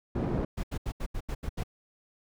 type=low-pass noise; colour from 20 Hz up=white; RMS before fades=-30 dBFS; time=0.15-0.45 s; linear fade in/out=5 ms; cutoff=340 Hz; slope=12 dB/octave
type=noise bursts; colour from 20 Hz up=brown; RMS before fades=-32 dBFS; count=8; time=0.57-1.636 s; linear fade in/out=10 ms; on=65 ms; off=78 ms
effects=none